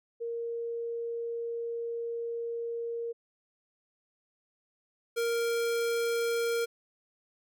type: tone pair in turn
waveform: sine / square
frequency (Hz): 466.2 / 466.2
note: A#4 / A#4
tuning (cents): 0 / 0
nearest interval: unison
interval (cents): 0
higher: neither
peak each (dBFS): -32 / -28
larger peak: second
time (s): 0.2-3.13 / 5.16-6.66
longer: first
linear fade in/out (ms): 20
effects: none